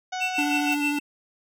harmonic tone, 740 Hz, F#5, in tune, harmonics 1 / 2 / 3 / 4 / 5 / 6 / 7 / 8 / 9, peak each -29 / -36 / -40 / -41 / -42 / -46 / -46 / -45 / -48 dBFS, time 0.12-0.75 s, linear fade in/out 10 ms
triangle tone with tremolo, 2676 Hz, E7, 25 cents sharp, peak -21 dBFS, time 0.2-1 s, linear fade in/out 20 ms, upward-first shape sine, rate 6.4 Hz, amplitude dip 90%
square tone with vibrato, 291.1 Hz, D4, 15 cents flat, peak -25 dBFS, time 0.38-0.99 s, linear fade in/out 5 ms, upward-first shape sine, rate 13 Hz, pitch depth 13 cents each way
violet noise with exponential decay, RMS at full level -36 dBFS, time 0.72-0.82 s, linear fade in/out 2 ms, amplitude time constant 21 ms
effects none

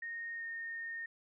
sine tone with pitch glide, 1853 to 1837 Hz, A#6 to A#6, -11 to -26 cents, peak -39 dBFS, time 0.02-1.06 s, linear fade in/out 5 ms, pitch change -15 cents, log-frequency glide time 0.36-0.43 s, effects none

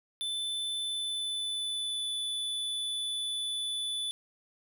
square tone with pitch glide, 3520 to 3480 Hz, A7 to A7, 0 to -20 cents, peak -32 dBFS, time 0.21-4.11 s, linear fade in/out 0 ms, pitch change -20 cents, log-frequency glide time 0.81-2.1 s, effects none

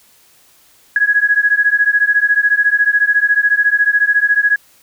sine beating tone pair, 1661.2 / 1675.2 Hz, G#6 / G#6, 0 / +15 cents, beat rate 14 Hz, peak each -13 dBFS, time 0.96-4.56 s, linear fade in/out 2 ms, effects white hiss -50 dBFS RMS until 4.82 s

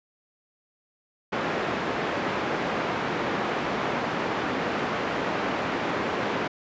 pink band-pass noise, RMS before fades -28 dBFS, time 1.32-6.48 s, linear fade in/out 10 ms, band 230 to 2000 Hz, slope 12 dB/octave, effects resampled to 16000 Hz

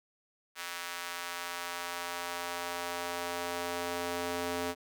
square tone with high-pass filter sweep, 87.2 Hz, F2, 2 cents flat, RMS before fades -37 dBFS, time 0.55-4.75 s, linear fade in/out 50 ms, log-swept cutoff 1500 to 360 Hz, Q 0.92, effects none

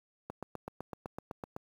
click train, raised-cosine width 1 ms, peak -25 dBFS, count 11, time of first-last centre 0.3-1.564 s, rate 7.91 Hz, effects high-pass 80 Hz 12 dB/octave + 9-bit

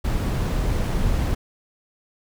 brown noise, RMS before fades -22 dBFS, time 0.04-1.35 s, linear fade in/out 10 ms, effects none

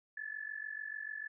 sine tone with amplitude modulation, 1731 Hz, A6, 29 cents flat, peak -36 dBFS, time 0.17-1.28 s, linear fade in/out 5 ms, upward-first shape sine, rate 46.8 Hz, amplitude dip 85%, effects none

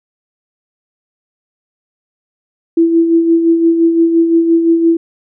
sine tone with tremolo, 332.3 Hz, E4, 14 cents sharp, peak -5 dBFS, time 2.77-4.97 s, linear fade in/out 5 ms, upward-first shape sine, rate 5.8 Hz, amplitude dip 50%, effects none

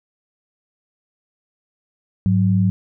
sine tone pair together, 103.83 / 185 Hz, G#2 / F#3, 0 / 0 cents, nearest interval minor seventh, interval 1000 cents, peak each -16 dBFS, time 2.26-2.7 s, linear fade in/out 0 ms, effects none

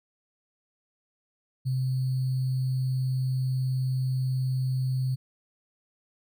sine tone with sample-and-hold, 129.9 Hz, C3, 12 cents flat, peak -24 dBFS, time 1.65-5.16 s, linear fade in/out 20 ms, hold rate 4410 Hz, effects none

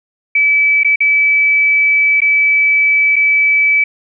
sine tone with dropouts, 2300 Hz, D7, 37 cents flat, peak -8 dBFS, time 0.35-3.84 s, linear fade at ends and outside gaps 5 ms, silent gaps 0.834-0.846 / 0.959-1.004 / 2.205-2.217 / 3.159-3.163 s, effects none

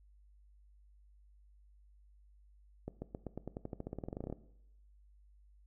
accelerating click train, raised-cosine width 2 ms, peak -27 dBFS, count 22, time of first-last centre 2.88-4.326 s, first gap 140 ms, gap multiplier 0.92, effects noise-tail reverb RT60 0.8 s tail -17 dB re dry + added 50 Hz sine -60 dBFS peak until 5.66 s

